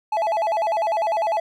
triangle tone with vibrato, 755 Hz, F#5, 35 cents sharp, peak -17 dBFS, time 0.12-1.4 s, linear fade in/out 5 ms, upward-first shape square, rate 10 Hz, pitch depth 220 cents each way, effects none

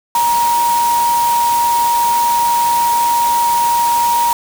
sine tone in noise, 945 Hz, A#5, 23 cents sharp, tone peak -11 dBFS, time 0.15-4.33 s, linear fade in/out 2 ms, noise white, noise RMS -23 dBFS, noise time 0.15-4.33 s, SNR +9 dB, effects none

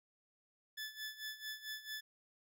20% pulse tone with tremolo, 1735 Hz, A6, 25 cents flat, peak -36 dBFS, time 0.77-2.01 s, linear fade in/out 10 ms, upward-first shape sine, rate 4.5 Hz, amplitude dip 80%, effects none

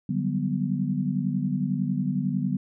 sine chord, G major seventh, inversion second, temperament equal, 146.83 / 185 / 196 / 246.9 Hz, D3 / F#3 / G3 / B3, 0 / 0 / 0 / 0 cents, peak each -29 dBFS, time 0.09-2.57 s, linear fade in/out 5 ms, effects none

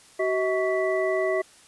sine tone cluster, 378.4 / 639 / 1124 / 1972 Hz, F#4 / D#5 / C#6 / B6, +39 / +46 / +24 / -3 cents, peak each -25 / -25 / -34 / -31 dBFS, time 0.19-1.42 s, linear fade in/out 10 ms, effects white hiss -53 dBFS RMS until 1.67 s + resampled to 24000 Hz

